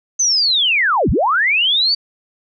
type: linear two-way sweep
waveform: sine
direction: down then up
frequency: 6272 to 32.14 to 4658 Hz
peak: -12 dBFS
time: 0.19-1.95 s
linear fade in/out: 10 ms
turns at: 1.1 s
effects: none